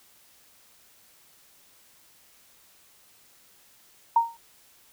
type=tone with exponential decay; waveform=sine; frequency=926 Hz; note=A#5; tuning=12 cents flat; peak=-13 dBFS; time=4.16-4.37 s; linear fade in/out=5 ms; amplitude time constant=45 ms; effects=white hiss -58 dBFS RMS until 4.92 s